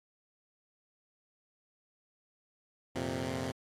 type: chord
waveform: 10% pulse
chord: F suspended fourth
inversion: none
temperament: equal with one note detuned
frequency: 87.31 / 116 / 130.81 Hz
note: F2 / Bb2 / C3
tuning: 0 / -8 / 0 cents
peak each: -31 / -32 / -29 dBFS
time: 2.95-3.52 s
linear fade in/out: 10 ms
effects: low-pass 10000 Hz 12 dB/octave + AAC 48 kbps